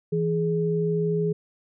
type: tone pair together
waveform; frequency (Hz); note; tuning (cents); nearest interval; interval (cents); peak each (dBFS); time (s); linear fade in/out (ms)
sine; 164.81 / 418.7; E3 / G#4; 0 / +14; octave + major third; 1614; -24; 0.12-1.33; 10
effects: none